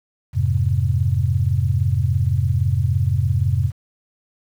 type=chord; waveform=sine; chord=F minor; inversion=none; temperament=just; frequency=87.31 / 104.77 / 130.96 Hz; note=F2 / Ab2 / C3; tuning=0 / +16 / +2 cents; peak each=-20 dBFS; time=0.33-3.72 s; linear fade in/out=50 ms; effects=8-bit